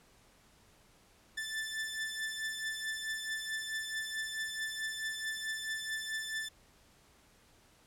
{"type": "beating tone pair", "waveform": "sawtooth", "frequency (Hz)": [1760, 1764.6], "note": ["A6", "A6"], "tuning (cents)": [0, 5], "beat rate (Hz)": 4.6, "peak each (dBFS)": [-34, -38], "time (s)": [1.37, 6.49], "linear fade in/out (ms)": 10, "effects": ["pink hiss -64 dBFS RMS until 7.86 s", "low-pass 12000 Hz 12 dB/octave"]}